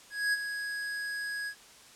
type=tone with ADSR envelope; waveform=square; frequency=1661.2 Hz; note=G#6; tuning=in tune; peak=-25 dBFS; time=0.1-1.55 s; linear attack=230 ms; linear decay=30 ms; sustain=-9 dB; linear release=75 ms; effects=white hiss -54 dBFS RMS until 1.95 s + low-pass 9000 Hz 12 dB/octave